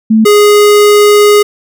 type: tone pair in turn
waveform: sine / square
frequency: 220 / 414.8 Hz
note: A3 / G#4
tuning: 0 / -2 cents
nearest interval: major seventh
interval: 1098 cents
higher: second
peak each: -3 dBFS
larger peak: neither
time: 0.1-0.25 / 0.25-1.43 s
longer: second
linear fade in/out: 10 ms
effects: none